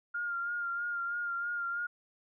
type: tone with vibrato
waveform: sine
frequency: 1405 Hz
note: F6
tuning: 10 cents sharp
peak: -32 dBFS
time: 0.14-1.87 s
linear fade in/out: 10 ms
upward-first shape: sine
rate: 3.1 Hz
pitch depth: 29 cents each way
effects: none